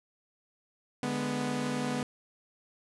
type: chord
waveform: sawtooth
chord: G# diminished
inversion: second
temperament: equal with one note detuned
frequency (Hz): 147.68 / 207.7 / 246.9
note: D3 / G#3 / B3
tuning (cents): +10 / 0 / 0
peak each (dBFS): -33 / -33 / -28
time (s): 1.03-2.03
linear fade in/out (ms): 2
effects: resampled to 24000 Hz